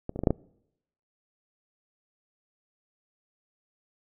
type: clicks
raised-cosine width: 2 ms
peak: -19 / -21 / -17 / -16 / -6 / -10 dBFS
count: 6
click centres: 0.094 / 0.16 / 0.191 / 0.236 / 0.272 / 0.306 s
effects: noise-tail reverb RT60 0.8 s tail -25 dB re dry